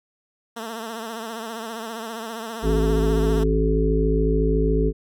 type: tone with vibrato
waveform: 10% pulse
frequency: 225.7 Hz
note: A3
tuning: 44 cents sharp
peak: -22 dBFS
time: 0.56-3.44 s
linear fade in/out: 10 ms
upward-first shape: triangle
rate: 15 Hz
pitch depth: 79 cents each way
type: harmonic tone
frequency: 53.9 Hz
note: A1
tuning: 35 cents flat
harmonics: 1 / 3 / 5 / 7 / 8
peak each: -20 / -25 / -26 / -27 / -23 dBFS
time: 2.62-4.93 s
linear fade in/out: 50 ms
effects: none